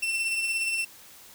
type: tone with tremolo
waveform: 40% pulse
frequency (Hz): 2694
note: E7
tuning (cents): +37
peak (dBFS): -23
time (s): 0.02-0.85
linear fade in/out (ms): 10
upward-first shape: sine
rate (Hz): 17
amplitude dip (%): 35
effects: white hiss -50 dBFS RMS until 1.34 s